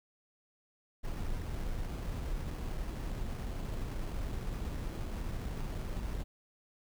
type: noise with sample-and-hold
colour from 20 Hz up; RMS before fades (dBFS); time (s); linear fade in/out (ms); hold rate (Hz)
brown; -37; 1.03-6.24; 20; 3675
effects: none